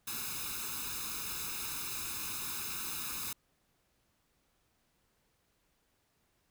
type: noise with comb filter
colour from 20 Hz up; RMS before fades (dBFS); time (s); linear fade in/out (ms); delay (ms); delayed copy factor
white; -39; 0.07-3.33; 5; 0.78; +0.85
effects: pink hiss -75 dBFS RMS until 6.5 s